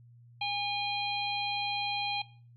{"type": "harmonic tone with a mistuned harmonic", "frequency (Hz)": 816, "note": "G#5", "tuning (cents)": -31, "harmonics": [1, 3, 4, 5], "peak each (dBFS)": [-34, -34, -36, -38], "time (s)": [0.41, 2.22], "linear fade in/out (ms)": 5, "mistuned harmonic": 4, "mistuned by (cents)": -25, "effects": ["noise-tail reverb RT60 0.4 s tail -18 dB re dry", "added 119 Hz sine -53 dBFS peak until 2.56 s"]}